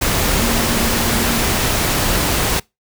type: tone in noise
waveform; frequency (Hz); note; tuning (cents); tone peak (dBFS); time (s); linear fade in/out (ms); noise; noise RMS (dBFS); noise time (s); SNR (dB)
sine; 233.1; A#3; 0; -23; 0.38-1.46; 10; pink; -17; 0.01-2.6; -9
effects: noise-tail reverb RT60 0.2 s tail -24 dB re dry